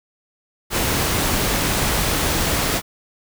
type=noise; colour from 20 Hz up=pink; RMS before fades=-20 dBFS; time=0.7-2.82 s; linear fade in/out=50 ms; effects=none